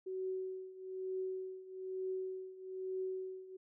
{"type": "tone with tremolo", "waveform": "sine", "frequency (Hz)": 375.5, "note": "F#4", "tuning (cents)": 26, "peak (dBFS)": -35, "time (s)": [0.06, 3.57], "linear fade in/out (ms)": 10, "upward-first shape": "triangle", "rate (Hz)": 1.1, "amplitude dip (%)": 85, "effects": []}